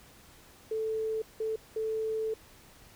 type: tone bursts at uneven times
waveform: sine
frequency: 440 Hz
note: A4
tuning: in tune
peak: -29 dBFS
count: 3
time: 0.71-1.22 / 1.4-1.56 / 1.76-2.34 s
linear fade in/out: 5 ms
effects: pink hiss -56 dBFS RMS until 2.95 s